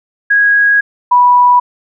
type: tone pair in turn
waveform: sine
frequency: 1651 / 981.7 Hz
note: G#6 / B5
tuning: -11 / -11 cents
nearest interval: major sixth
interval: 900 cents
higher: first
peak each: -6 / -4 dBFS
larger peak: second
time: 0.3-0.81 / 1.11-1.6 s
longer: first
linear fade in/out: 10 ms
effects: none